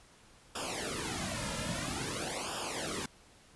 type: noise with flanger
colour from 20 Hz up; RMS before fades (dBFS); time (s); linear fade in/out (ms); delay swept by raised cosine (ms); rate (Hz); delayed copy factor
pink; -37; 0.55-3.06; 5; 0.48 to 2.68; 0.5; -0.95
effects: pink hiss -60 dBFS RMS until 3.55 s + resampled to 24000 Hz